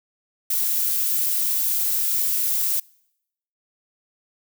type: noise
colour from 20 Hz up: violet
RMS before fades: -22 dBFS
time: 0.5-2.8 s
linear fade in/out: 5 ms
effects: noise-tail reverb RT60 0.8 s tail -26 dB re dry